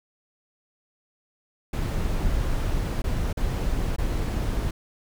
brown noise with dropouts, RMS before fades -25 dBFS, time 1.73-4.71 s, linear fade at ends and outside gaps 5 ms, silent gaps 3.02-3.04 / 3.329-3.371 / 3.963-3.983 s, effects none

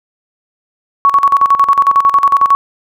sine tone with tremolo, 1115 Hz, C#6, 10 cents sharp, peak -4 dBFS, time 1.05-2.55 s, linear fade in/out 0 ms, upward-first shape square, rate 11 Hz, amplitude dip 75%, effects none

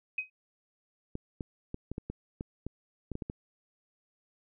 sine tone with exponential decay, 2521 Hz, D#7, 22 cents sharp, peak -26 dBFS, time 0.18-0.3 s, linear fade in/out 5 ms, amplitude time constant 24 ms
clicks, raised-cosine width 3 ms, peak -23 dBFS, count 12, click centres 1.154 / 1.408 / 1.744 / 1.916 / 1.981 / 2.1 / 2.409 / 2.666 / 3.117 / 3.154 / 3.222 / 3.299 s
effects none

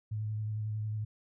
sine tone with vibrato, 107.4 Hz, A2, 41 cents flat, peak -32 dBFS, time 0.11-1.05 s, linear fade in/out 10 ms, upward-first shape square, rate 11 Hz, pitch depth 17 cents each way, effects none

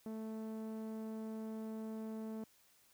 sawtooth tone with low-pass filter, 220 Hz, A3, in tune, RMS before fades -44 dBFS, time 0.06-2.44 s, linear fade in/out 2 ms, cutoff 730 Hz, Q 0.55, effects white hiss -69 dBFS RMS until 2.93 s

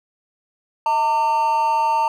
triangle tone with amplitude modulation, 908 Hz, A#5, 46 cents flat, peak -11 dBFS, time 0.86-2.08 s, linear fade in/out 2 ms, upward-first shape sine, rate 271 Hz, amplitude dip 60%, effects none

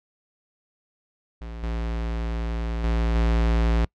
square tone with level steps, 56.9 Hz, A#1, 41 cents flat, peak -34 / -26 / -21 / -19 dBFS, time 1.41-3.85 s, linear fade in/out 5 ms, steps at 1.63 / 2.84 / 3.15 s, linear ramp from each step 2 ms, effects noise-tail reverb RT60 0.1 s tail -25 dB re dry + low-pass 4000 Hz 12 dB/octave

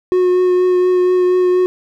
triangle tone with vibrato, 363.6 Hz, F#4, 30 cents flat, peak -8 dBFS, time 0.12-1.66 s, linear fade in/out 0 ms, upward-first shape triangle, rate 4.2 Hz, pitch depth 15 cents each way, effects none

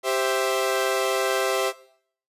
sawtooth chord, C major, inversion second, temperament equal, 392 / 523.3 / 659.3 Hz, G4 / C5 / E5, 0 / 0 / 0 cents, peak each -22 dBFS, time 0.03-1.73 s, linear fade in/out 50 ms, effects noise-tail reverb RT60 0.6 s tail -18 dB re dry + resampled to 32000 Hz

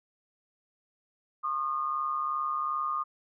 sine tone pair together, 1078 / 1220.6 Hz, C#6 / D#6, -49 / -34 cents, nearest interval major second, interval 215 cents, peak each -34 / -29 dBFS, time 1.43-3.04 s, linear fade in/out 20 ms, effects none

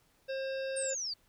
harmonic tone, 534 Hz, C5, 35 cents sharp, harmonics 1 / 3 / 5 / 7 / 9 / 10, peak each -34 / -44 / -48 / -51 / -53 / -54 dBFS, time 0.28-0.95 s, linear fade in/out 20 ms
sine linear sweep, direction down, 8870 to 4435 Hz, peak -34 dBFS, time 0.76-1.14 s, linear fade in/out 10 ms
effects pink hiss -69 dBFS RMS until 1.28 s

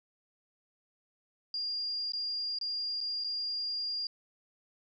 sine tone with dropouts, 4810 Hz, D8, 41 cents sharp, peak -32 dBFS, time 1.54-4.07 s, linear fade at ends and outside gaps 2 ms, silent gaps 2.121-2.134 / 2.587-2.612 / 3.006-3.011 / 3.239-3.244 s, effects none

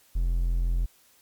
triangle tone, 42.89 Hz, F1, 31 cents flat, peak -20 dBFS, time 0.15-0.86 s, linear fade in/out 10 ms, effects white hiss -60 dBFS RMS until 1.21 s + MP3 96 kbps

